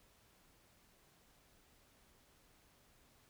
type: silence
effects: pink hiss -69 dBFS RMS until 3.29 s